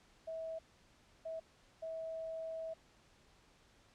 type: tone bursts at uneven times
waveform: sine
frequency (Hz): 648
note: E5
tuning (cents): -30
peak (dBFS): -40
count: 3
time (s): 0.27-0.59 / 1.25-1.4 / 1.82-2.74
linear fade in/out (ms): 10
effects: pink hiss -67 dBFS RMS until 3.94 s + low-pass 7000 Hz 12 dB/octave